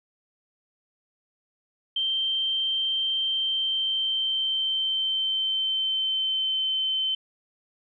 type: tone with pitch glide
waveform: sine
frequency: 3136 to 3080 Hz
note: G7 to G7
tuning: 0 to -31 cents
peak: -23 dBFS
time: 1.96-7.15 s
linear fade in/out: 5 ms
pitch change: -31 cents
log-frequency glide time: 3.22-6.64 s
effects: none